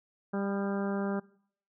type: harmonic tone with a mistuned harmonic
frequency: 198.4 Hz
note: G3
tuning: 21 cents sharp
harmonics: 1 / 2 / 3 / 4 / 5 / 6 / 7 / 8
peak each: -31 / -36 / -39 / -42 / -46 / -46 / -45 / -47 dBFS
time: 0.33-1.2 s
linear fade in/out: 10 ms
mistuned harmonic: 6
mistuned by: +34 cents
effects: noise-tail reverb RT60 0.6 s tail -22 dB re dry